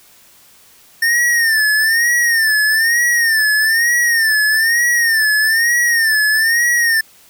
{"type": "tone with vibrato", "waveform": "square", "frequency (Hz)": 1812, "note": "A#6", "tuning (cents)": -50, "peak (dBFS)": -12, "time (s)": [1.02, 7.01], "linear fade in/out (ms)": 5, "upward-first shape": "sine", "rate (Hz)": 1.1, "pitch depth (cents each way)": 100, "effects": ["white hiss -47 dBFS RMS until 7.29 s"]}